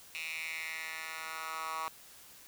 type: tone with high-pass filter sweep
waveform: 10% pulse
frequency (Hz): 160.2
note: E3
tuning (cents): -49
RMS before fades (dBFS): -40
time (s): 0.15-1.88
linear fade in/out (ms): 0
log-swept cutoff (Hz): 2600 to 1100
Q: 4.5
effects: white hiss -55 dBFS RMS until 2.47 s